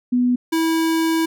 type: tone pair in turn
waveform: sine / square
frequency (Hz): 246.9 / 325.4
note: B3 / E4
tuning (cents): 0 / -22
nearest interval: perfect fourth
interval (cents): 478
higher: second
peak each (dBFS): -14 / -17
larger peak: first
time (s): 0.12-0.36 / 0.52-1.26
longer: second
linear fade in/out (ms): 10
effects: none